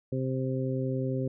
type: harmonic tone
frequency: 130.81 Hz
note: C3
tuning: in tune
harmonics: 1 / 2 / 3 / 4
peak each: -30 / -33 / -35 / -36 dBFS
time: 0.12-1.28 s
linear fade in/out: 5 ms
effects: none